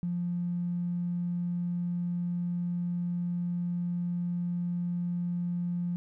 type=tone with tanh clipping; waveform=triangle; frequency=174.9 Hz; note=F3; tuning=3 cents sharp; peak=-28 dBFS; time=0.03-5.96 s; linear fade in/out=0 ms; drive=2 dB; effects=none